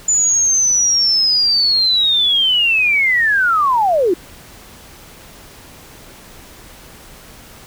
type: linear sweep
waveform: sine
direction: down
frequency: 7040 to 325.1 Hz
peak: -11 dBFS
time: 0.08-4.14 s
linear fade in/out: 5 ms
effects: pink hiss -40 dBFS RMS until 7.66 s